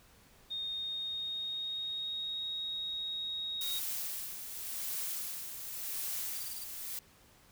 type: tone with pitch glide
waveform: sine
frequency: 3694 to 3765 Hz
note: A#7 to A#7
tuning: -16 to +16 cents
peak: -35 dBFS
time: 0.5-3.8 s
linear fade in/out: 20 ms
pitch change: +32 cents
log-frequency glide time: 0.66-2.5 s
type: noise with tremolo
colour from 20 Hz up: blue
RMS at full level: -37 dBFS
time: 3.61-6.99 s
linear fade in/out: 2 ms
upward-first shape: sine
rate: 0.9 Hz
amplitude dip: 55%
type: tone bursts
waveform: 10% pulse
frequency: 4699 Hz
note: D8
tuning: in tune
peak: -36 dBFS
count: 6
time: 6.35-6.64 s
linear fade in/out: 5 ms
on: 30 ms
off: 22 ms
effects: pink hiss -62 dBFS RMS until 7.51 s